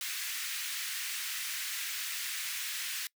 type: high-pass noise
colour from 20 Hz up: pink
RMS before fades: -37 dBFS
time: 0.01-3.07 s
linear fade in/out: 2 ms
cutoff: 1700 Hz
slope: 24 dB/octave
effects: noise-tail reverb RT60 0.1 s tail -23 dB re dry